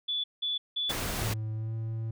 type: tone bursts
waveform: sine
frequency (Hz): 3454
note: A7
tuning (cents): -33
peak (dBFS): -28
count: 3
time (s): 0.08-0.92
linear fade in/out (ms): 10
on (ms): 160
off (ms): 180
type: noise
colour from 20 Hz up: pink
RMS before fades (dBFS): -33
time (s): 0.89-1.34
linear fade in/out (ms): 10
type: tone with pitch glide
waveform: triangle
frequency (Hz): 109.2 to 112.08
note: A2 to A2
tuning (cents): -13 to +32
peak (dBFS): -29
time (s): 1.21-2.11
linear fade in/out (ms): 5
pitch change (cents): +45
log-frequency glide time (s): 1.53-1.74
effects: none